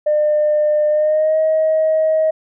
sine tone with pitch glide, 602 to 631.2 Hz, D5 to D#5, +43 to +25 cents, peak -11 dBFS, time 0.06-2.31 s, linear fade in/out 10 ms, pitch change +82 cents, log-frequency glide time 0.89-1.39 s, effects tanh soft clip ceiling -8 dBFS

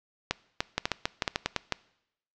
clicks, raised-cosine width 0.2 ms, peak -8 dBFS, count 12, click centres 0.31 / 0.605 / 0.78 / 0.855 / 0.917 / 1.055 / 1.222 / 1.278 / 1.359 / 1.46 / 1.563 / 1.723 s, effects noise-tail reverb RT60 0.8 s tail -22 dB re dry + low-pass 6000 Hz 12 dB/octave

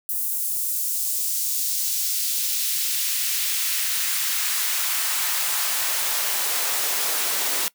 white noise with high-pass filter sweep, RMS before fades -24 dBFS, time 0.09-7.68 s, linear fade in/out 0 ms, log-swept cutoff 11000 to 310 Hz, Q 0.87, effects noise-tail reverb RT60 0.1 s tail -20 dB re dry

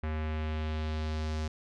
square tone with low-pass filter sweep, 77.78 Hz, D#2, in tune, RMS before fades -33 dBFS, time 0.03-1.48 s, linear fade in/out 5 ms, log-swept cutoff 2100 to 5900 Hz, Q 1.5, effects none

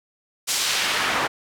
pink noise with band-pass filter sweep, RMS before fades -23 dBFS, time 0.47-1.28 s, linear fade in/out 20 ms, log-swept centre 6900 to 1100 Hz, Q 0.82, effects none

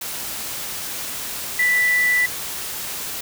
sine tone in noise, 1975.5 Hz, B6, in tune, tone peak -15 dBFS, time 1.59-2.26 s, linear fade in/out 5 ms, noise white, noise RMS -29 dBFS, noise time 0.01-3.21 s, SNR +11 dB, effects none

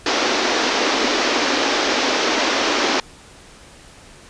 pink band-pass noise, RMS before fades -19 dBFS, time 0.06-3 s, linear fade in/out 2 ms, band 250 to 6100 Hz, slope 48 dB/octave, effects pink hiss -44 dBFS RMS until 4.29 s + resampled to 22050 Hz

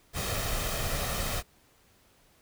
pink noise with comb filter, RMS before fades -31 dBFS, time 0.13-1.43 s, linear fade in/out 50 ms, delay 1.6 ms, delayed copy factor +0.5, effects pink hiss -63 dBFS RMS until 2.41 s

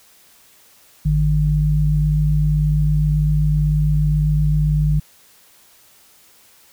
sine tone pair together, 53.09 / 151.2 Hz, G#1 / D#3, +39 / -49 cents, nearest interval octave + tritone, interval 1812 cents, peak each -18 / -15 dBFS, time 1.05-5 s, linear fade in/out 10 ms, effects white hiss -51 dBFS RMS until 6.72 s

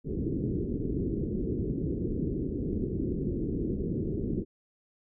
white low-pass noise, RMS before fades -31 dBFS, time 0.04-4.45 s, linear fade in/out 50 ms, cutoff 400 Hz, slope 48 dB/octave, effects none

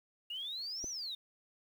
sine exponential two-way sweep, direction up then down, 2802 to 6200 to 3608 Hz, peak -38 dBFS, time 0.3-1.15 s, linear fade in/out 5 ms, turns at 0.88 s
clicks, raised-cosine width 2 ms, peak -33 dBFS, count 2, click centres 0.841 / 0.844 s
effects 10-bit

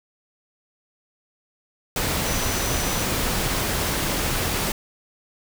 sine tone in noise, 5960 Hz, F#8, 12 cents sharp, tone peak -33 dBFS, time 2.26-3.03 s, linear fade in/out 2 ms, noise pink, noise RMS -24 dBFS, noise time 1.96-4.72 s, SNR -12 dB, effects none

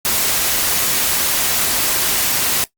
white noise, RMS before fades -17 dBFS, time 0.05-2.64 s, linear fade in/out 0 ms, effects noise-tail reverb RT60 0.1 s tail -17 dB re dry + Opus 48 kbps

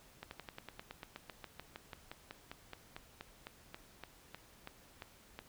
slowing click train, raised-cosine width 0.3 ms, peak -29 dBFS, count 28, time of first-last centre 0.23-5.39 s, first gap 81 ms, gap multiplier 1.06, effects pink hiss -62 dBFS RMS until 5.48 s

